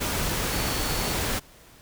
sine tone in noise, 4435 Hz, C#8, in tune, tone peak -37 dBFS, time 0.51-1.15 s, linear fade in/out 20 ms, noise pink, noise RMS -27 dBFS, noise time 0-1.4 s, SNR -13 dB, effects pink hiss -52 dBFS RMS until 1.81 s

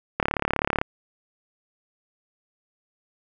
click train, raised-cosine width 0.5 ms, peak -6 dBFS, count 23, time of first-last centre 0.2-0.815 s, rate 35.8 Hz, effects none

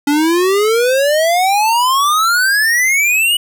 square exponential sweep, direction up, 282.8 to 2958 Hz, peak -11 dBFS, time 0.07-3.37 s, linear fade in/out 5 ms, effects none

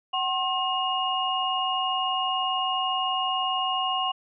sine tone cluster, 751 / 1069 / 2856 Hz, F#5 / C6 / F7, +26 / +37 / +38 cents, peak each -28 dBFS, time 0.13-4.12 s, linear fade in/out 10 ms, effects none

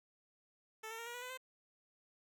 10% pulse tone with pitch steps, 440 / 451.8 / 464 / 476.5 / 489.3 / 502.5 / 516 Hz, A4 / A4 / A#4 / A#4 / B4 / B4 / C5, 0 / +46 / -8 / +38 / -16 / +30 / -24 cents, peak -36 dBFS, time 0.83-1.376 s, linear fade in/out 10 ms, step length 78 ms, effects none

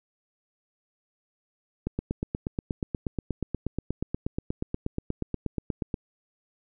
click train, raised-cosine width 3 ms, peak -15 dBFS, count 35, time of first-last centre 1.87-5.942 s, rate 8.35 Hz, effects none

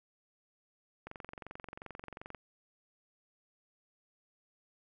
click train, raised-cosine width 0.5 ms, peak -29 dBFS, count 30, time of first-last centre 1.07-2.348 s, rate 22.7 Hz, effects none

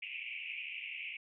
white band-pass noise, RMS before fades -43 dBFS, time 0.02-1.17 s, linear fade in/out 5 ms, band 2200 to 2800 Hz, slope 96 dB/octave, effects none

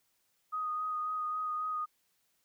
sine tone with vibrato, 1244.5 Hz, D#6, in tune, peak -32 dBFS, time 0.52-1.86 s, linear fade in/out 20 ms, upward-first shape sine, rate 3.7 Hz, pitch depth 16 cents each way, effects white hiss -75 dBFS RMS until 2.44 s

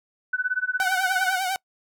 sine tone with tremolo, 1499 Hz, F#6, 22 cents sharp, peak -19 dBFS, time 0.33-1.37 s, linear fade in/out 5 ms, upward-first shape sine, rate 17 Hz, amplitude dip 95%
sawtooth tone with vibrato, 750 Hz, F#5, 23 cents sharp, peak -20 dBFS, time 0.8-1.56 s, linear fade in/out 0 ms, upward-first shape triangle, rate 10 Hz, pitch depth 85 cents each way
effects noise-tail reverb RT60 0.1 s tail -26 dB re dry

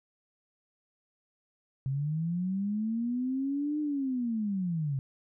sine linear two-way sweep, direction up then down, 130.81 to 303.7 to 130.81 Hz, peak -28 dBFS, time 1.86-4.99 s, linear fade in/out 0 ms, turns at 3.8 s, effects none

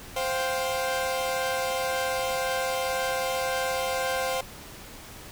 sawtooth chord, C suspended fourth, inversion none, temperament equal with one note detuned, 523.3 / 705.3 / 784 Hz, C5 / F5 / G5, 0 / +17 / 0 cents, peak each -24 / -29 / -29 dBFS, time 0.16-4.41 s, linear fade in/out 5 ms, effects pink hiss -44 dBFS RMS until 5.31 s

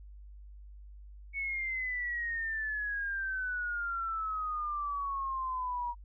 sine exponential sweep, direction down, 2225 to 950 Hz, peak -32 dBFS, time 1.33-5.95 s, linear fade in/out 50 ms, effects added 50 Hz sine -47 dBFS peak until 6.04 s

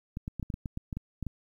clicks, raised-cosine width 5 ms, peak -22 dBFS, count 12, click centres 0.171 / 0.279 / 0.397 / 0.428 / 0.502 / 0.541 / 0.658 / 0.774 / 0.928 / 0.97 / 1.227 / 1.267 s, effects 10-bit

